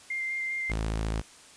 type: tone with vibrato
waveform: sine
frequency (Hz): 2100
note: C7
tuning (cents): +6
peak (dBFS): -29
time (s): 0.1-0.72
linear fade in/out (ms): 5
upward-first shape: square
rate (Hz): 5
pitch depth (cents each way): 9
type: tone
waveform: sawtooth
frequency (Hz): 54.4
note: A1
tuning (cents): -19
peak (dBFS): -24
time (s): 0.69-1.22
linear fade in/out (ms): 20
effects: white hiss -52 dBFS RMS until 1.56 s + resampled to 22050 Hz